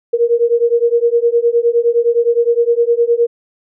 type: beating tone pair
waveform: sine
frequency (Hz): 466.2 / 475.9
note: A#4 / A#4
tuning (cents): 0 / +36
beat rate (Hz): 9.7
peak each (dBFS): -13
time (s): 0.13-3.27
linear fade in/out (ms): 10
effects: none